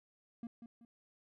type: tone with echo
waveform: triangle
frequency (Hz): 233.1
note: A#3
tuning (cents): 0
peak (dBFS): -39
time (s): 0.43-0.47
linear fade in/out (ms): 2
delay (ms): 190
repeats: 2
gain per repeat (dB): -8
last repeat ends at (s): 0.85
effects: none